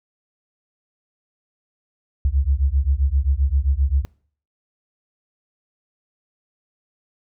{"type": "beating tone pair", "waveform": "sine", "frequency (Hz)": [65.2, 72.8], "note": ["C2", "D2"], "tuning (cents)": [-5, -15], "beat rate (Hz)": 7.6, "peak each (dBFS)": -19, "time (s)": [2.25, 4.05], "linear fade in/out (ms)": 0, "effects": ["noise-tail reverb RT60 0.5 s tail -24 dB re dry"]}